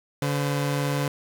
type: tone pair together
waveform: sawtooth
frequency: 143 / 509.6 Hz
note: D3 / C5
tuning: -46 / -46 cents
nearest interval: octave + minor seventh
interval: 2200 cents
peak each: -20 / -27 dBFS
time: 0.22-1.08 s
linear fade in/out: 2 ms
effects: none